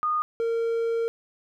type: tone pair in turn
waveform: sine / triangle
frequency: 1228 / 460 Hz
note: D#6 / A#4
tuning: -23 / -23 cents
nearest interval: octave + perfect fourth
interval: 1700 cents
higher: first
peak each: -22 / -21 dBFS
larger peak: second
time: 0.03-0.22 / 0.4-1.08 s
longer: second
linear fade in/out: 0 ms
effects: none